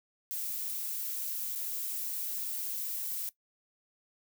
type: noise with dropouts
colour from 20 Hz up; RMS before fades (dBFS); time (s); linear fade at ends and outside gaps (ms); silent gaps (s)
violet; -36; 0.31-3.29; 0; 1.551-1.557
effects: noise-tail reverb RT60 0.1 s tail -17 dB re dry